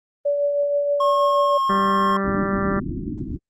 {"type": "tone with tremolo", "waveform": "sine", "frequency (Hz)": 575, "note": "D5", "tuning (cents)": -37, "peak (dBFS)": -16, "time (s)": [0.25, 1.58], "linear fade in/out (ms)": 10, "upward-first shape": "triangle", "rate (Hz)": 6.3, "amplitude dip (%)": 40}
{"type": "tone with pitch glide", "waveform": "triangle", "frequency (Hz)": [1083, 1074.9], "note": ["C#6", "C6"], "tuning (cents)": [-41, 46], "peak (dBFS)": -16, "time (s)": [1, 2.17], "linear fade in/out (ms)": 5, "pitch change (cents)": -13, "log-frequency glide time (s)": [1.22, 1.83]}
{"type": "harmonic tone", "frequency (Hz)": 196, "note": "G3", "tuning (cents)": 0, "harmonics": [1, 2, 3, 4, 5, 6, 7, 8, 9, 10], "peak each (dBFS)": [-23, -27, -30, -38, -39, -28, -31, -37, -34, -42], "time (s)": [1.69, 2.8], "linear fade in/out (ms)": 10}
{"type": "low-pass noise", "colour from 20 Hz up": "white", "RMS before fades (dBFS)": -28, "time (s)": [2.23, 3.39], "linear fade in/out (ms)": 50, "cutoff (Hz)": 350, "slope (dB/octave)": 96}
{"effects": ["Opus 24 kbps"]}